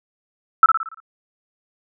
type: tone with echo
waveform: sine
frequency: 1318.5 Hz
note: E6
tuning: in tune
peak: -5 dBFS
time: 0.63-0.66 s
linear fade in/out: 2 ms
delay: 57 ms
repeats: 6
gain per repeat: -6 dB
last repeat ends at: 1.002 s
effects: none